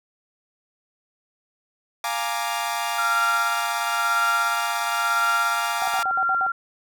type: chord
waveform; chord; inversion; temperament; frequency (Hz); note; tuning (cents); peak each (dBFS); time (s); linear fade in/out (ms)
sawtooth; Bb dominant seventh; second; equal; 698.5 / 830.6 / 932.3 / 1174.7; F5 / Ab5 / Bb5 / D6; 0 / 0 / 0 / 0; -26; 2.04-6.03; 2
type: tone with tremolo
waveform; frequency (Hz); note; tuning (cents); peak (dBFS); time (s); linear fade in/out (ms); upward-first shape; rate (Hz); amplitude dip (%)
sine; 1380; F6; -21; -19; 2.98-6.52; 5; sine; 0.98; 70
type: tone bursts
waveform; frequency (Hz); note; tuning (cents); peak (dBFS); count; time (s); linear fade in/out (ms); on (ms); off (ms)
sine; 764; G5; -45; -24; 6; 5.82-6.465; 0; 55; 63
effects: none

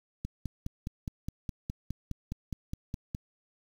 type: click train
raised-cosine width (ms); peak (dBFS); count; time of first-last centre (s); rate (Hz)
5; -22; 15; 0.25-3.149; 4.83
effects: 8-bit

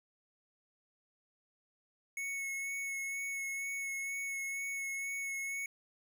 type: tone with vibrato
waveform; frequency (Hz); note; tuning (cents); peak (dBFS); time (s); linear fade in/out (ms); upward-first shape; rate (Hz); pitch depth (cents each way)
square; 2200; C#7; -14; -37; 2.17-5.66; 2; sine; 2.1; 16
effects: none

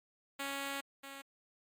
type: tone pair in turn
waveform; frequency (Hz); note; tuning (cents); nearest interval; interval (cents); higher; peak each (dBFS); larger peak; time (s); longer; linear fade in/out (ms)
5% pulse; 277.2 / 275; C#4 / C#4; 0 / -14; unison; 14; first; -26 / -35; first; 0.39-0.81 / 1.03-1.22; first; 10
effects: MP3 96 kbps

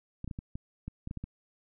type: clicks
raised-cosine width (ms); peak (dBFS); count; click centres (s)
5; -25; 10; 0.244 / 0.277 / 0.312 / 0.389 / 0.555 / 0.88 / 1.074 / 1.111 / 1.173 / 1.24
effects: none

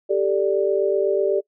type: chord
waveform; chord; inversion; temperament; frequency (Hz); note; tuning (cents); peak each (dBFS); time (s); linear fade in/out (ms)
sine; G suspended second; none; equal; 392 / 440 / 587.3; G4 / A4 / D5; 0 / 0 / 0; -20 / -23 / -22; 0.09-1.41; 20
effects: noise-tail reverb RT60 0.1 s tail -22 dB re dry

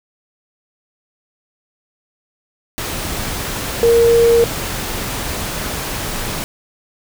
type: tone in noise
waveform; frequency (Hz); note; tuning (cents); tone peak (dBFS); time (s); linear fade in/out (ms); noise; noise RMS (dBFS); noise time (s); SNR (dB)
sine; 466.2; A#4; 0; -8; 3.83-4.44; 0; pink; -23; 2.78-6.44; +12
effects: none

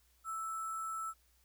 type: tone with sample-and-hold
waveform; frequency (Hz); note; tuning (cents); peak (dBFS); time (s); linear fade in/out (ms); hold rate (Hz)
sine; 1318.5; E6; 0; -37; 0.24-1.14; 50; 8820
effects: added 60 Hz sine -70 dBFS peak until 1.44 s + white hiss -72 dBFS RMS until 1.44 s

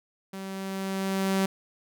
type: tone with level ramp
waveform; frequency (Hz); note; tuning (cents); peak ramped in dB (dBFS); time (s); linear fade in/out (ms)
sawtooth; 192.7; G3; -29; -32 to -18; 0.33-1.46; 5
effects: none

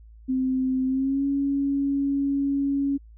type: tone with pitch glide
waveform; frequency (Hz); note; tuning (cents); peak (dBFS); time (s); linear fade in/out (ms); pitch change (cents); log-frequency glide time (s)
sine; 259.9 to 278.6; C4 to C#4; -11 to +9; -21; 0.28-2.98; 20; +120; 0.86-1.25
effects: added 55 Hz sine -45 dBFS peak until 3.17 s

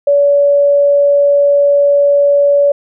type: tone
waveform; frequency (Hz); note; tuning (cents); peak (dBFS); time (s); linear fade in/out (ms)
sine; 570; C#5; +48; -6; 0.07-2.72; 5
effects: none

